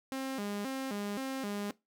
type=tone with vibrato; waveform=sawtooth; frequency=233.1 Hz; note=A#3; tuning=in tune; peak=-31 dBFS; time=0.12-1.71 s; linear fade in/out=0 ms; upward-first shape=square; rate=1.9 Hz; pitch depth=230 cents each way; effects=noise-tail reverb RT60 0.2 s tail -20 dB re dry